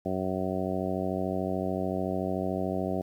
harmonic tone, 93.6 Hz, F#2, 20 cents sharp, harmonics 1 / 2 / 3 / 4 / 5 / 6 / 7 / 8, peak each -38 / -33 / -35 / -35 / -39 / -37 / -35 / -39 dBFS, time 0.05-3.02 s, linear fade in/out 10 ms, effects 10-bit

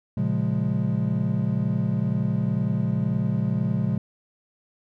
triangle chord, Bb minor seventh, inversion none, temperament equal with one note detuned, 116.54 / 138.59 / 176.95 / 207.7 Hz, Bb2 / Db3 / F3 / Ab3, 0 / 0 / +23 / 0 cents, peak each -25 dBFS, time 0.17-3.98 s, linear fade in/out 5 ms, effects none

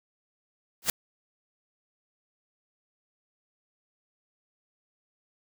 white noise with exponential growth, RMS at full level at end -19 dBFS, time 0.82-0.9 s, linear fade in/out 2 ms, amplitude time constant 16 ms, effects none

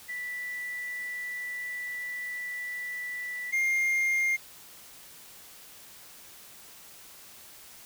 sine / triangle tone pair in turn, 1970 / 2118 Hz, B6 / C7, -5 / +21 cents, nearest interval minor second, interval 126 cents, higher second, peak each -33 / -22 dBFS, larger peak second, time 0.08-3.52 / 3.52-4.37 s, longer first, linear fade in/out 20 ms, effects white hiss -50 dBFS RMS until 7.85 s

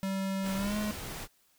square tone with pitch glide, 193.1 to 210.6 Hz, G3 to G#3, -26 to +24 cents, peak -31 dBFS, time 0.03-0.91 s, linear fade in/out 0 ms, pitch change +150 cents, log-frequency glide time 0.56-0.76 s
pink noise, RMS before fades -40 dBFS, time 0.42-1.28 s, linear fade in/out 50 ms
effects white hiss -68 dBFS RMS until 1.58 s

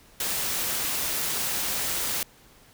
white noise, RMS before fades -28 dBFS, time 0.2-2.23 s, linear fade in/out 2 ms, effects pink hiss -55 dBFS RMS until 2.73 s

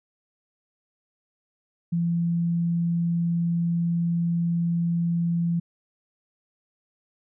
sine tone, 169.9 Hz, F3, 47 cents flat, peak -21 dBFS, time 1.92-5.6 s, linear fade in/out 10 ms, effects none

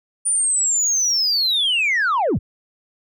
sine linear sweep, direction down, 9400 to 39.18 Hz, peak -14 dBFS, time 0.25-2.39 s, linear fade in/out 20 ms, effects tanh soft clip ceiling -14 dBFS

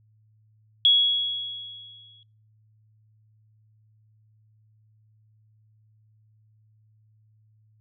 sine tone with exponential decay, 3340 Hz, G#7, 9 cents sharp, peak -13 dBFS, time 0.85-2.23 s, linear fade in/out 1 ms, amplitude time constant 300 ms, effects noise-tail reverb RT60 0.4 s tail -26 dB re dry + added 108 Hz sine -58 dBFS peak until 7.8 s

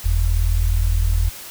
sine tone pair together, 44.5 / 84 Hz, F1 / E2, +33 / +33 cents, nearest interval major seventh, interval 1100 cents, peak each -16 / -19 dBFS, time 0.04-1.3 s, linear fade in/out 20 ms, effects white hiss -36 dBFS RMS until 1.5 s

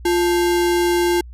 sine tone with sample-and-hold, 349.2 Hz, F4, in tune, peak -14 dBFS, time 0.05-1.21 s, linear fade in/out 5 ms, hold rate 1225 Hz, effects added 60 Hz sine -34 dBFS peak until 1.33 s + resampled to 32000 Hz

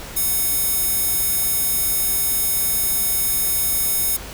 square tone with high-pass filter, 740 Hz, F#5, in tune, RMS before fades -20 dBFS, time 0.16-4.17 s, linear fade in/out 10 ms, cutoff 11000 Hz, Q 0.65, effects added 51 Hz sine -39 dBFS peak until 4.33 s + pink hiss -35 dBFS RMS until 4.33 s

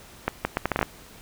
accelerating click train, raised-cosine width 0.5 ms, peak -7 dBFS, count 9, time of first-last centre 0.28-0.828 s, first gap 170 ms, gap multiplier 0.71, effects pink hiss -48 dBFS RMS until 1.21 s

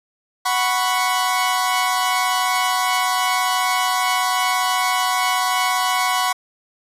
sawtooth chord, F# suspended fourth, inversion none, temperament equal, 740 / 987.8 / 1108.7 Hz, F#5 / B5 / C#6, 0 / 0 / 0 cents, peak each -18 dBFS, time 0.45-6.33 s, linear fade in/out 10 ms, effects resampled to 32000 Hz

